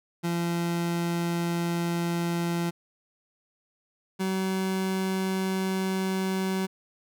30% pulse tone pair in turn, 171 / 189.47 Hz, F3 / F#3, -36 / +41 cents, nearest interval major second, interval 177 cents, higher second, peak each -23 dBFS, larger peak neither, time 0.23-2.71 / 4.19-6.67 s, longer neither, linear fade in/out 20 ms, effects none

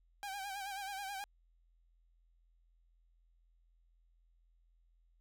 sawtooth tone with vibrato, 790 Hz, G5, 13 cents sharp, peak -37 dBFS, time 0.23-1.24 s, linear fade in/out 0 ms, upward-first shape sine, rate 9.3 Hz, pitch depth 64 cents each way, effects added 42 Hz sine -67 dBFS peak until 5.2 s

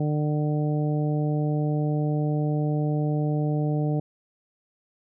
harmonic tone, 150 Hz, D3, 37 cents sharp, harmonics 1 / 2 / 3 / 4 / 5, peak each -23 / -29 / -33 / -35 / -37 dBFS, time 0-4 s, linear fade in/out 5 ms, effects none

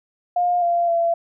sine tone with pitch steps, 709 / 690 / 677 Hz, F5 / F5 / E5, +26 / -21 / +46 cents, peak -16 dBFS, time 0.36-1.14 s, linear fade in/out 5 ms, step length 260 ms, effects none

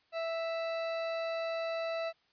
40% pulse tone, 659.3 Hz, E5, in tune, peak -32 dBFS, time 0.12-2.13 s, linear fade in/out 50 ms, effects white hiss -71 dBFS RMS until 2.32 s + resampled to 11025 Hz

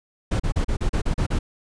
brown noise bursts, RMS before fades -21 dBFS, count 9, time 0.31-1.39 s, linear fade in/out 10 ms, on 88 ms, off 36 ms, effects resampled to 22050 Hz

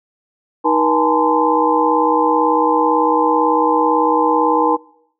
sine tone cluster, 314 / 478.9 / 838 / 896 / 1028 Hz, D#4 / A#4 / G#5 / A5 / C6, +16 / +47 / +15 / +31 / -31 cents, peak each -18 dBFS, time 0.64-4.77 s, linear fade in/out 20 ms, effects noise-tail reverb RT60 0.7 s tail -23 dB re dry

